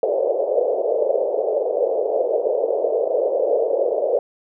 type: band-pass noise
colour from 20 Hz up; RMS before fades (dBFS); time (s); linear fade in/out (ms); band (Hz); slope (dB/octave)
pink; -20; 0.03-4.19; 2; 450 to 610; 48
effects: none